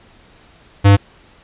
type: tone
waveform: square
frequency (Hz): 100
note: G2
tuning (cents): +35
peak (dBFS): -6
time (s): 0.84-0.97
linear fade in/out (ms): 20
effects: pink hiss -48 dBFS RMS until 1.43 s + resampled to 8000 Hz